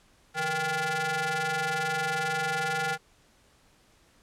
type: ring-modulated tone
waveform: sawtooth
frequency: 311.1 Hz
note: D#4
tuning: in tune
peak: -20 dBFS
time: 0.34-2.98 s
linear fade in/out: 50 ms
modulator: 1100 Hz
effects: pink hiss -62 dBFS RMS until 4.22 s + low-pass 10000 Hz 12 dB/octave